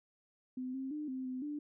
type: tone with pitch steps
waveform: sine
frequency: 255.2 / 265.6 / 300.9 / 260.1 / 256 / 295.1 Hz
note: C4 / C4 / D4 / C4 / C4 / D4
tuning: -43 / +26 / +42 / -10 / -38 / +8 cents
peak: -37 dBFS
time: 0.57-1.59 s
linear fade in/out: 5 ms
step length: 170 ms
effects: none